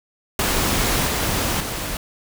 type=noise with level steps; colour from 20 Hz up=pink; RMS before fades=-20 / -22 / -27 dBFS; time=0.39-1.97 s; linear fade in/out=2 ms; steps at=1.07 / 1.6 s; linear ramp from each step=5 ms; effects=none